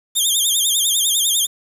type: tone with vibrato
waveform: 15% pulse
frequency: 3417 Hz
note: G#7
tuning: 49 cents sharp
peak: -8 dBFS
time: 0.15-1.47 s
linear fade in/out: 20 ms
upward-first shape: sine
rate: 10 Hz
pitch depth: 140 cents each way
effects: resampled to 32000 Hz + 7-bit